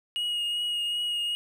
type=tone with vibrato; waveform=triangle; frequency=2879 Hz; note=F#7; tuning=48 cents flat; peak=-25 dBFS; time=0.16-1.35 s; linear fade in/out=0 ms; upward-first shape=triangle; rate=2.6 Hz; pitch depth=19 cents each way; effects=none